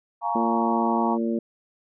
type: chord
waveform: sine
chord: Bb minor seventh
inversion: second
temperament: just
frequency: 699.2 / 839.1 / 932.3 / 1118.8 Hz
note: F5 / Ab5 / Bb5 / Db6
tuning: +2 / +18 / 0 / +16 cents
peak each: -29 / -29 / -26 / -31 dBFS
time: 0.21-1.18 s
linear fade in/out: 50 ms
type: harmonic tone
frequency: 114.8 Hz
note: A#2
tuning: 26 cents flat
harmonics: 2 / 3 / 4 / 5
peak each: -24 / -28 / -33 / -34 dBFS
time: 0.35-1.39 s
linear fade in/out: 5 ms
effects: none